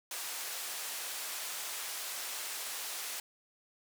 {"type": "band-pass noise", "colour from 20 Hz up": "white", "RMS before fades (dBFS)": -40, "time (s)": [0.11, 3.2], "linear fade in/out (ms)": 2, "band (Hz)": [560, 13000], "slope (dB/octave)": 12, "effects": []}